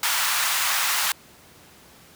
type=high-pass noise; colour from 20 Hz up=pink; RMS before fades=-23 dBFS; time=0.03-1.12 s; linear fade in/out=2 ms; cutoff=950 Hz; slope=24 dB/octave; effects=pink hiss -50 dBFS RMS until 2.15 s + high-pass 80 Hz 12 dB/octave